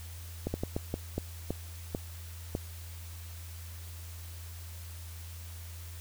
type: slowing click train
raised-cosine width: 2 ms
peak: -18 dBFS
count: 9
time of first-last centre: 0.47-2.551 s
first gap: 70 ms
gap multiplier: 1.36
effects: added 84 Hz sine -42 dBFS peak until 6 s + white hiss -51 dBFS RMS until 6 s